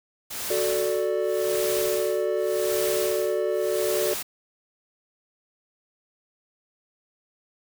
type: noise with tremolo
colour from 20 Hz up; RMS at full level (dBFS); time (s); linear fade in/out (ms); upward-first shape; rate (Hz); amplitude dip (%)
white; -30; 0.3-4.23; 10; sine; 0.87; 95
type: chord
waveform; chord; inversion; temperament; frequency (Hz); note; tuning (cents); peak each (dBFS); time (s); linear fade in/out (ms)
triangle; D major; first; equal; 370 / 440 / 587.3; F#4 / A4 / D5; 0 / 0 / 0; -25; 0.5-4.14; 5
effects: none